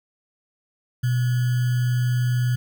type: tone with sample-and-hold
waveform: sine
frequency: 123.47 Hz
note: B2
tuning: in tune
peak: -18 dBFS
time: 1.03-2.56 s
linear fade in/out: 10 ms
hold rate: 1575 Hz
effects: none